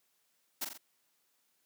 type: noise with echo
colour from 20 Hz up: white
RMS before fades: -35 dBFS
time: 0.61-0.65 s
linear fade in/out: 10 ms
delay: 43 ms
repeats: 3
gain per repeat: -5 dB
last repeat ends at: 0.779 s
effects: white hiss -75 dBFS RMS until 1.65 s + high-pass 150 Hz 12 dB/octave